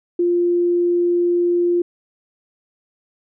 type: tone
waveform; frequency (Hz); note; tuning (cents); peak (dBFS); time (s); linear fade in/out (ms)
sine; 349.2; F4; 0; -14; 0.19-1.82; 5
effects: none